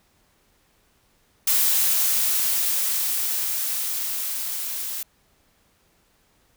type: noise with level ramp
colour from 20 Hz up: blue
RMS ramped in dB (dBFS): -19 to -30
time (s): 1.47-5.03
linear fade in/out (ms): 5
effects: pink hiss -63 dBFS RMS until 6.56 s